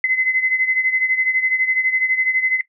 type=beating tone pair; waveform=sine; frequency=2041 / 2053 Hz; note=C7 / C7; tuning=-44 / -33 cents; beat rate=12 Hz; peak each=-16 / -21 dBFS; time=0.04-2.61 s; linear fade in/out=2 ms; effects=noise-tail reverb RT60 0.1 s tail -18 dB re dry